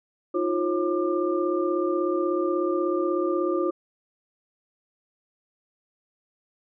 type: tone cluster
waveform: sine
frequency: 317 / 353.4 / 542 / 1194 Hz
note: D#4 / F4 / C#5 / D6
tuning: +32 / +21 / -39 / +28 cents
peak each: -29 / -24 / -29 / -32 dBFS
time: 0.34-3.71 s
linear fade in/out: 10 ms
effects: none